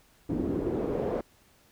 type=noise with low-pass filter sweep; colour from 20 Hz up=white; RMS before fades=-30 dBFS; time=0.29-1.21 s; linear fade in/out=5 ms; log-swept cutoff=290 to 500 Hz; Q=2.9; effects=pink hiss -62 dBFS RMS until 1.71 s